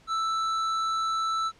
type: tone with tanh clipping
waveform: sine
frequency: 1321 Hz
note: E6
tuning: 3 cents sharp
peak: -27 dBFS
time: 0.07-1.52 s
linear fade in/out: 50 ms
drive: 14 dB
effects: pink hiss -58 dBFS RMS until 1.59 s + low-pass 6000 Hz 12 dB/octave